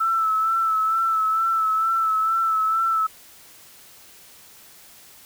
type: tone with vibrato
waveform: sine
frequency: 1318.5 Hz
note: E6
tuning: in tune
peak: -18 dBFS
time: 0-3.07 s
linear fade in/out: 10 ms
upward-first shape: sine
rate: 2.2 Hz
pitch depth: 33 cents each way
effects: white hiss -48 dBFS RMS until 5.25 s